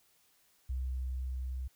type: tone with level ramp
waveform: sine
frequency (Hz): 64.1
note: C2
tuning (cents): -35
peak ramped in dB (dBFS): -32 to -35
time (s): 0.69-1.68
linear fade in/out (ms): 10
effects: white hiss -69 dBFS RMS until 1.75 s